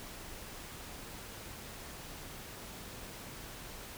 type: silence
effects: pink hiss -47 dBFS RMS until 3.97 s